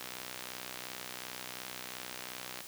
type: click train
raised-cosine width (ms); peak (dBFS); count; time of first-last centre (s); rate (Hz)
0.2; -23; 164; 0.01-2.606; 62.8
effects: white hiss -48 dBFS RMS until 2.67 s + high-pass 100 Hz 12 dB/octave